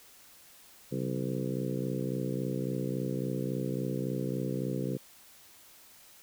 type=harmonic tone with a mistuned harmonic; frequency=63.6 Hz; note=C2; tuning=48 cents flat; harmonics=2 / 3 / 4 / 5 / 6 / 7 / 8; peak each=-35 / -37 / -38 / -39 / -40 / -40 / -41 dBFS; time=0.91-4.98 s; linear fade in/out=20 ms; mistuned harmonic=2; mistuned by=+120 cents; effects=white hiss -56 dBFS RMS until 6.22 s